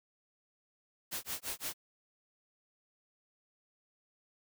white noise with tremolo, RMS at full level -37 dBFS, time 1.11-1.74 s, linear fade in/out 20 ms, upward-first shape sine, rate 5.8 Hz, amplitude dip 100%, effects none

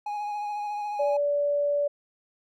triangle tone with vibrato, 830.6 Hz, G#5, in tune, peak -27 dBFS, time 0.06-1.17 s, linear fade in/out 5 ms, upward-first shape triangle, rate 14 Hz, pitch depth 26 cents each way
sine tone, 578 Hz, D5, 28 cents flat, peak -22 dBFS, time 0.99-1.88 s, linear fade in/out 10 ms
effects none

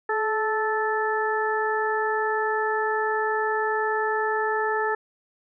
harmonic tone with a mistuned harmonic, 437.6 Hz, A4, 9 cents flat, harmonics 1 / 2 / 3 / 4, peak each -26 / -27 / -30 / -28 dBFS, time 0.09-4.95 s, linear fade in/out 5 ms, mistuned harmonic 1, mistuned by -29 cents, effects none

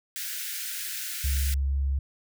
white high-pass noise, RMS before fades -34 dBFS, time 0.16-1.54 s, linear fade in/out 0 ms, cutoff 1400 Hz, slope 96 dB/octave
sine tone with vibrato, 68.6 Hz, C#2, 17 cents flat, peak -23 dBFS, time 1.24-1.99 s, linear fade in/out 5 ms, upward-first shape triangle, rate 4.2 Hz, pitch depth 10 cents each way
effects none

